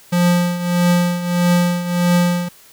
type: tone with tremolo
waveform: square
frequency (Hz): 175.8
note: F3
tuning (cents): +12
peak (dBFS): -11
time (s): 0.12-2.49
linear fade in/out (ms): 10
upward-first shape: triangle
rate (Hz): 1.6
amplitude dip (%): 75
effects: white hiss -46 dBFS RMS until 2.72 s